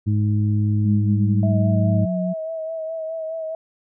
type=harmonic tone; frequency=104.9 Hz; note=G#2; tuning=18 cents sharp; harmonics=1 / 2 / 3; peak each=-17 / -24 / -30 dBFS; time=0.06-2.06 s; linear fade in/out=20 ms
type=tone with pitch glide; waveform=sine; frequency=205.6 to 181.06 Hz; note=G#3 to F#3; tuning=-17 to -37 cents; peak=-21 dBFS; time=0.84-2.34 s; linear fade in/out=20 ms; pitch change=-220 cents; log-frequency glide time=1.01-1.9 s
type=tone with vibrato; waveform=sine; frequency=644 Hz; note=E5; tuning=41 cents flat; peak=-25 dBFS; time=1.43-3.55 s; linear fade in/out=2 ms; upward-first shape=sine; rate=4.8 Hz; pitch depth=29 cents each way
effects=none